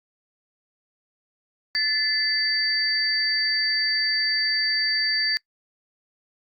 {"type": "tone cluster", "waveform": "sine", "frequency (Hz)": [1750, 2044, 4628], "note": ["A6", "C7", "D8"], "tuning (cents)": [-10, -41, -26], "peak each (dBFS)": [-26, -30, -22], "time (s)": [1.75, 5.37], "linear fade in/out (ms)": 0, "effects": ["noise-tail reverb RT60 0.1 s tail -24 dB re dry", "Opus 48 kbps"]}